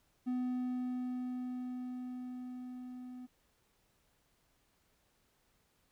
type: tone with level ramp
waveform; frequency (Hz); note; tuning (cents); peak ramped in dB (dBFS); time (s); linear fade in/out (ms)
triangle; 250.7; B3; +26; -30 to -43; 0.26-3.27; 20
effects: pink hiss -74 dBFS RMS until 5.91 s